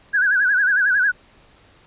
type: tone with vibrato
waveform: sine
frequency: 1568 Hz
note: G6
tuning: in tune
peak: -14 dBFS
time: 0.13-1.12 s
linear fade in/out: 20 ms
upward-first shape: sine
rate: 11 Hz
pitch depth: 120 cents each way
effects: pink hiss -52 dBFS RMS until 1.86 s + resampled to 8000 Hz